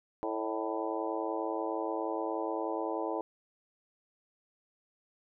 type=harmonic tone with a mistuned harmonic; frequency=110.2 Hz; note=A2; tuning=3 cents sharp; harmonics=3 / 4 / 5 / 6 / 7 / 8 / 9; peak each=-37 / -38 / -39 / -40 / -40 / -41 / -42 dBFS; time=0.23-3.21 s; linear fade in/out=0 ms; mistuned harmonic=6; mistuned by=-63 cents; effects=none